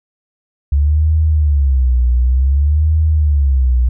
sine tone with vibrato, 69.3 Hz, C#2, in tune, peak -9 dBFS, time 0.72-3.89 s, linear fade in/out 5 ms, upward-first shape sine, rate 0.55 Hz, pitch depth 220 cents each way, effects none

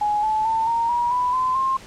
sine tone with pitch steps, 836 / 865 / 895 / 926 / 958.1 / 991.3 / 1025.7 / 1061.2 Hz, G#5 / A5 / A5 / A#5 / A#5 / B5 / C6 / C6, +11 / -30 / +29 / -12 / +47 / +6 / -35 / +24 cents, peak -18 dBFS, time 0.01-1.77 s, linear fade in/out 5 ms, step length 220 ms, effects pink hiss -43 dBFS RMS until 1.86 s + low-pass 8000 Hz 12 dB/octave

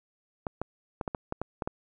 clicks, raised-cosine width 1 ms, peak -17 dBFS, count 9, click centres 0.468 / 0.616 / 1.012 / 1.078 / 1.148 / 1.324 / 1.416 / 1.622 / 1.675 s, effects none

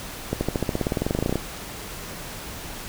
accelerating click train, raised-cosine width 2 ms, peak -9 dBFS, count 21, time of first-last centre 0.33-1.356 s, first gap 80 ms, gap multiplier 0.95, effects pink hiss -36 dBFS RMS until 2.88 s

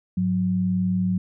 sine tone pair together, 102.76 / 183.1 Hz, G#2 / F#3, -18 / -18 cents, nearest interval minor seventh, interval 1000 cents, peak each -28 / -20 dBFS, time 0.17-1.18 s, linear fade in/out 5 ms, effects none

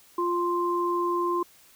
sine tone pair together, 349.2 / 1046.5 Hz, F4 / C6, 0 / 0 cents, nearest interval octave + perfect fifth, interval 1900 cents, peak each -26 dBFS, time 0.18-1.43 s, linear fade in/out 5 ms, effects white hiss -56 dBFS RMS until 1.75 s

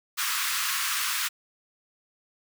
pink high-pass noise, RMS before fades -28 dBFS, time 0.17-1.29 s, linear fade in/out 20 ms, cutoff 1100 Hz, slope 48 dB/octave, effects none

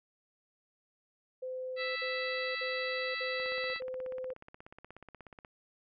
sine tone bursts, 513 Hz, C5, 34 cents flat, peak -36 dBFS, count 5, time 1.42-4.336 s, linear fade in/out 10 ms, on 540 ms, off 54 ms
harmonic tone, 659 Hz, E5, 1 cent flat, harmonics 2 / 3 / 4 / 5 / 6 / 7, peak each -43 / -37 / -41 / -50 / -42 / -46 dBFS, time 1.76-3.81 s, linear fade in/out 50 ms
click train, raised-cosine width 0.5 ms, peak -34 dBFS, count 35, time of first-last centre 3.4-5.448 s, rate 16.6 Hz
effects none

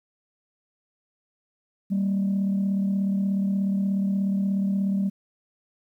sine tone pair together, 195.1 / 231.8 Hz, G3 / A#3, -8 / -10 cents, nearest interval minor third, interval 298 cents, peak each -20 / -31 dBFS, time 1.9-5.1 s, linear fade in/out 20 ms, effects tanh soft clip ceiling -18 dBFS + 10-bit

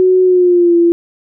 sine tone with pitch glide, 370 to 341.3 Hz, F#4 to F4, 0 to -40 cents, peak -6 dBFS, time 0-0.92 s, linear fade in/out 0 ms, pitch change -140 cents, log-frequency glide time 0.23-0.76 s, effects none

